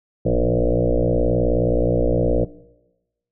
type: tone with frequency modulation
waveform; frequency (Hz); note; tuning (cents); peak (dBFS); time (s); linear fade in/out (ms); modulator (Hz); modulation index
sine; 238.2; A#3; +38; -15; 0.25-2.45; 10; 59.1; 5.9
effects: noise-tail reverb RT60 1.0 s tail -20 dB re dry